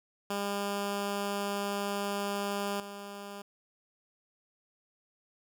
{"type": "tone with level steps", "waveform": "10% pulse", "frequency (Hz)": 201.4, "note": "G3", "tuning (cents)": 47, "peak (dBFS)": [-23, -33], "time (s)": [0.3, 3.42], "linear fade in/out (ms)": 5, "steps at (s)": 2.8, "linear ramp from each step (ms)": 2, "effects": []}